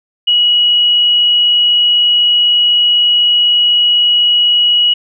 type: tone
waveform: sine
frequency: 2914 Hz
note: F#7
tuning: 27 cents flat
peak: -7 dBFS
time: 0.27-4.94 s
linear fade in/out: 10 ms
effects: none